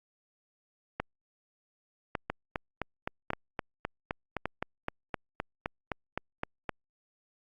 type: two click trains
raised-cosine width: 0.5 ms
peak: -15 / -16 dBFS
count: 4 / 18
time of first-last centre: 1-4.456 / 2.3-6.693 s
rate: 0.868 / 3.87 Hz
effects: Opus 48 kbps